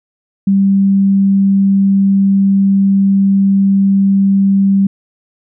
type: tone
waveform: sine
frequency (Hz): 196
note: G3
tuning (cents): 0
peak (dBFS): -7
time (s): 0.47-4.87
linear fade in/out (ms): 5
effects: none